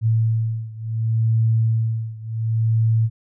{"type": "beating tone pair", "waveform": "sine", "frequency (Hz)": [112.2, 112.89], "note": ["A2", "A2"], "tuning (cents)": [34, 45], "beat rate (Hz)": 0.69, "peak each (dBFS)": [-19, -21], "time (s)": [0.01, 3.1], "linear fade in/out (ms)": 50, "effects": []}